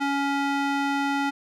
square tone with band-pass filter, 280 Hz, C#4, 18 cents sharp, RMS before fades -25 dBFS, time 0-1.31 s, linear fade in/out 20 ms, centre 1200 Hz, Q 0.64, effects none

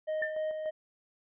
triangle tone with tremolo, 622.3 Hz, D#5, in tune, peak -28 dBFS, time 0.07-0.71 s, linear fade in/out 20 ms, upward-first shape square, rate 3.4 Hz, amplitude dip 40%
sine tone with exponential decay, 1792 Hz, A6, 31 cents sharp, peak -26 dBFS, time 0.22-0.4 s, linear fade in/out 5 ms, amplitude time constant 37 ms
effects resampled to 8000 Hz

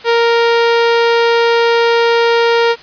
sawtooth tone, 466.2 Hz, A#4, in tune, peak -5 dBFS, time 0.04-2.76 s, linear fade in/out 50 ms, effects white hiss -36 dBFS RMS until 2.82 s + resampled to 11025 Hz

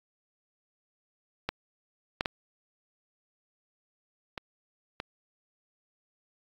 clicks, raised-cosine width 0.3 ms, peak -13 / -10 / -13 / -19 / -18 dBFS, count 5, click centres 1.49 / 2.209 / 2.258 / 4.378 / 5.001 s, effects AAC 64 kbps

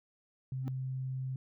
sine tone, 130.81 Hz, C3, in tune, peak -34 dBFS, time 0.52-1.36 s, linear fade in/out 2 ms
triangle tone with exponential growth, 262 Hz, C4, 2 cents sharp, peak -31 dBFS, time 0.61-0.68 s, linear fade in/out 0 ms, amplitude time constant 15 ms
effects none

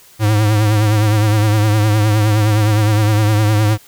square tone with vibrato, 106.4 Hz, G#2, 42 cents sharp, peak -11 dBFS, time 0.19-3.78 s, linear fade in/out 50 ms, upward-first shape triangle, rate 9.7 Hz, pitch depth 68 cents each way, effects white hiss -45 dBFS RMS until 3.87 s

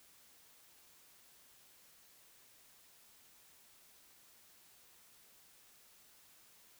silence, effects white hiss -64 dBFS RMS until 6.79 s

